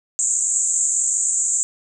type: band-pass noise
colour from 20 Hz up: white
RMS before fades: -20 dBFS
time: 0.19-1.63 s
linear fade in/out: 0 ms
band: 6900 to 7900 Hz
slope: 96 dB/octave
effects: none